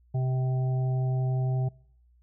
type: harmonic tone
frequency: 129.4 Hz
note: C3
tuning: 19 cents flat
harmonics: 1 / 3 / 5 / 6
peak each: -24 / -40 / -41 / -43 dBFS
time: 0.14-1.69 s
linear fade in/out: 10 ms
effects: noise-tail reverb RT60 0.7 s tail -25 dB re dry + added 60 Hz sine -58 dBFS peak until 2.22 s